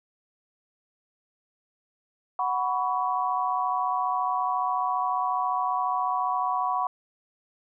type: chord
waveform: sine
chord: F# suspended fourth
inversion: none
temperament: equal with one note detuned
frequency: 740 / 987.8 / 1122.3 Hz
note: F#5 / B5 / C#6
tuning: 0 / 0 / +21 cents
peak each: -28 dBFS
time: 2.39-6.87 s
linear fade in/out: 2 ms
effects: none